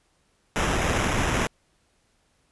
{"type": "noise with sample-and-hold", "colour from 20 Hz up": "pink", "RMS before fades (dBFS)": -24, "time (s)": [0.56, 1.47], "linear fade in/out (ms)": 0, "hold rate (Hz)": 4410, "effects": ["pink hiss -67 dBFS RMS until 2.51 s", "resampled to 24000 Hz"]}